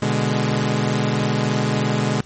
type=chord; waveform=sawtooth; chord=G# diminished; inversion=first; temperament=equal; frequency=123.47 / 146.83 / 207.7 Hz; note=B2 / D3 / G#3; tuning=0 / 0 / 0 cents; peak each=-18 / -19 / -18 dBFS; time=0.02-2.21 s; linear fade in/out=5 ms; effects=pink hiss -47 dBFS RMS until 2.25 s + MP3 32 kbps